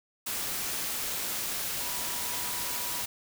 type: tone in noise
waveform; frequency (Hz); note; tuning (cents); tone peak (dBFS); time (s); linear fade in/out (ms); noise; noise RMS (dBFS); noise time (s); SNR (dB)
sine; 972; B5; -28; -44; 1.8-3.03; 10; white; -33; 0.26-3.06; -14
effects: none